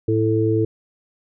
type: harmonic tone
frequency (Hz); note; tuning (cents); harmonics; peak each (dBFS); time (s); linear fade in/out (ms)
110; A2; 0; 1 / 3 / 4; -20 / -20 / -20; 0.08-0.65; 5
effects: none